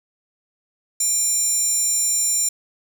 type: tone with high-pass filter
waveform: square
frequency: 796 Hz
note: G5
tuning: 26 cents sharp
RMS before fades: -20 dBFS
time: 1-2.49 s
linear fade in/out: 5 ms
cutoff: 7400 Hz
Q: 7
effects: 8-bit